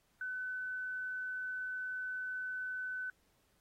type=tone; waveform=sine; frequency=1508 Hz; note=F#6; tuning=32 cents sharp; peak=-37 dBFS; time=0.21-3.1 s; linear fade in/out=2 ms; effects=pink hiss -74 dBFS RMS until 3.6 s + AAC 48 kbps